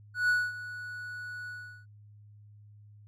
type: tone with ADSR envelope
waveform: triangle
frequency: 1471 Hz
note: F#6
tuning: 11 cents flat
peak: -20 dBFS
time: 0.14-1.86 s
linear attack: 150 ms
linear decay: 230 ms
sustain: -16 dB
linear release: 380 ms
effects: added 104 Hz sine -51 dBFS peak until 3.07 s